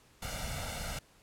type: noise with comb filter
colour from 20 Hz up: pink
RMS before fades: -38 dBFS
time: 0.22-0.99 s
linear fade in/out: 5 ms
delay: 1.4 ms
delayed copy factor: +0.8
effects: pink hiss -63 dBFS RMS until 1.22 s + low-pass 12000 Hz 12 dB/octave